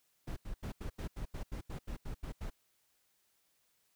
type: noise bursts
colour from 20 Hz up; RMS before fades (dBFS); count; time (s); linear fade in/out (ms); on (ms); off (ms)
brown; -40; 13; 0.27-2.502; 10; 96; 82
effects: white hiss -75 dBFS RMS until 3.95 s